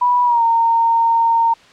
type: tone with pitch glide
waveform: sine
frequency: 980 to 919.7 Hz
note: B5 to A#5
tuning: -14 to -24 cents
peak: -11 dBFS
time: 0.01-1.54 s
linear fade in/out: 10 ms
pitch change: -110 cents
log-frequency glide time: 0.24-0.43 s
effects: white hiss -46 dBFS RMS until 1.72 s + low-pass 4000 Hz 12 dB/octave